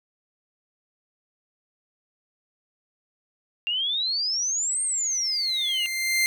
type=exponential two-way sweep; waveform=sine; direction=up then down; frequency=2755 to 8730 to 2755 Hz; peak=-23 dBFS; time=3.67-5.86 s; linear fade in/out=0 ms; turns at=4.83 s
type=tone with exponential growth; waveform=sawtooth; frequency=2093 Hz; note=C7; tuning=in tune; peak=-15 dBFS; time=4.69-6.26 s; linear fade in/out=0 ms; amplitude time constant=340 ms
effects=none